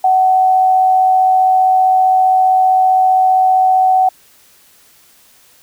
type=tone with amplitude modulation; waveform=sine; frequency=750 Hz; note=F#5; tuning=23 cents sharp; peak=-6 dBFS; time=0.04-4.09 s; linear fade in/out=5 ms; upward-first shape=sine; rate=95.3 Hz; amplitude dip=35%; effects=white hiss -48 dBFS RMS until 5.62 s